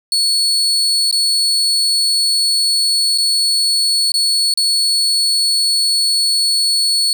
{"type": "tone with dropouts", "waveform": "35% pulse", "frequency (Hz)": 4404, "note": "C#8", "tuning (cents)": -12, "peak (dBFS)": -11, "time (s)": [0.12, 7.13], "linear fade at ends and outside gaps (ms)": 1, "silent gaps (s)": [[1.112, 1.126], [3.177, 3.183], [4.119, 4.14], [4.539, 4.574]], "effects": []}